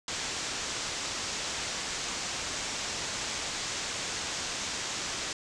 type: low-pass noise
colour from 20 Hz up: white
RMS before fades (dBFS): -35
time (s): 0.08-5.33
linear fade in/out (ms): 2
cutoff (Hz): 7600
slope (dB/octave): 48
effects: none